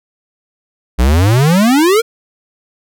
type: exponential sweep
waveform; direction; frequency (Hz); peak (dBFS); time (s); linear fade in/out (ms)
square; up; 56.9 to 477.3; -8; 0.98-2.02; 20
effects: none